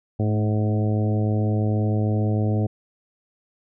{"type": "harmonic tone with a mistuned harmonic", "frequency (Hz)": 106.4, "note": "G#2", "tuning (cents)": 42, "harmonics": [1, 2, 3, 4, 5, 6, 7], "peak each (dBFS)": [-20, -26, -30, -32, -34, -36, -37], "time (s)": [0.19, 2.67], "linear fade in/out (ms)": 10, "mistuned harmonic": 2, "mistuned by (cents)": 22, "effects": []}